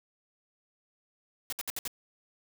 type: noise bursts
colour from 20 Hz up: white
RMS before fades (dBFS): -35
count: 5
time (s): 1.5-1.877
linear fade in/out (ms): 0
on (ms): 25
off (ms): 63
effects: none

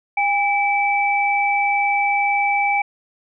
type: tone pair together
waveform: sine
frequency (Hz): 809.3 / 2311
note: G#5 / D7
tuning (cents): -45 / -28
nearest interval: octave + tritone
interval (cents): 1817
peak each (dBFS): -18 / -19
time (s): 0.17-2.82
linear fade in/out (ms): 5
effects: none

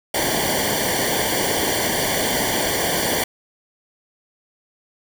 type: noise with comb filter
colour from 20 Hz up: pink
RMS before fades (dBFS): -21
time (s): 0.14-3.24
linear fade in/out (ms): 5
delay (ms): 0.77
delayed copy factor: -0.95
effects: none

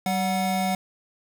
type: tone pair together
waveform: square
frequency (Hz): 191.59 / 736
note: G3 / F#5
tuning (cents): -39 / -9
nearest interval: octave + major seventh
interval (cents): 2330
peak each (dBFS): -26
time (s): 0.06-0.75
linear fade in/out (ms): 2
effects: none

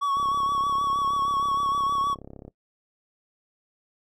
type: tone with vibrato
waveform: triangle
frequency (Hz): 1121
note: C#6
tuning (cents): +19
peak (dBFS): -20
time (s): 0.01-2.15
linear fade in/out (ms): 20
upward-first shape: triangle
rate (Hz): 6.4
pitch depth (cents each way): 40
type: click train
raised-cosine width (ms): 2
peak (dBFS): -28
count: 80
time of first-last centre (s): 0.17-2.48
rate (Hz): 34.2
effects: noise-tail reverb RT60 0.1 s tail -19 dB re dry

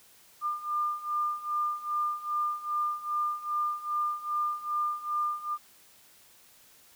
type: beating tone pair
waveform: sine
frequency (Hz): 1200 / 1202.5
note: D6 / D6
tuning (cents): +37 / +41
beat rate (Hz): 2.5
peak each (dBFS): -33 / -30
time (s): 0.41-5.58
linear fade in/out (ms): 50
effects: white hiss -58 dBFS RMS until 6.95 s

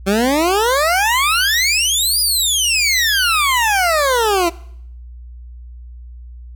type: exponential two-way sweep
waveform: 20% pulse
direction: up then down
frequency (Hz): 188 to 4982 to 328.5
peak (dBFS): -8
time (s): 0.06-4.5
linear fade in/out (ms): 20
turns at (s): 2.2
effects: noise-tail reverb RT60 0.7 s tail -21 dB re dry + added 60 Hz sine -32 dBFS peak until 6.55 s

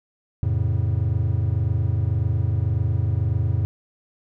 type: chord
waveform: triangle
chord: F augmented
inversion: none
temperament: just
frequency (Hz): 87.31 / 109.13 / 136.42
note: F2 / A2 / C#3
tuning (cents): 0 / -14 / -27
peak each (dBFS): -21 / -20 / -25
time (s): 0.43-3.65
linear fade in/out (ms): 0
effects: none

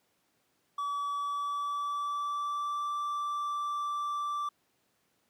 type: tone with pitch glide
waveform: triangle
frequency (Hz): 1145 to 1169.7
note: D6 to D6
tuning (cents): -44 to -7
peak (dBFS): -29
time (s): 0.78-4.49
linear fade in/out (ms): 5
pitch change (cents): +37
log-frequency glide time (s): 1.15-2.9
effects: pink hiss -73 dBFS RMS until 5.29 s + high-pass 150 Hz 12 dB/octave

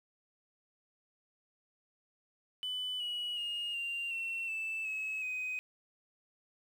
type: tone with pitch steps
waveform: sine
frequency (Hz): 3000 / 2925 / 2851 / 2780 / 2710 / 2642 / 2576 / 2511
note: F#7 / F#7 / F7 / F7 / E7 / E7 / E7 / D#7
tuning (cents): +23 / -21 / +35 / -9 / +47 / +3 / -41 / +15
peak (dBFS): -33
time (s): 2.63-5.59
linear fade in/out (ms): 0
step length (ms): 370
effects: tanh soft clip ceiling -32 dBFS + 10-bit

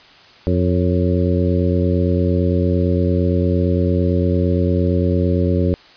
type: harmonic tone with a mistuned harmonic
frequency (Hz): 88.8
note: F2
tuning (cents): +29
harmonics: 1 / 2 / 3 / 4 / 5 / 6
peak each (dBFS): -17 / -20 / -22 / -23 / -24 / -25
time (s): 0.47-5.74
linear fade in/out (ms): 0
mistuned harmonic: 6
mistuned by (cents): +56
effects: white hiss -45 dBFS RMS until 5.96 s + resampled to 11025 Hz

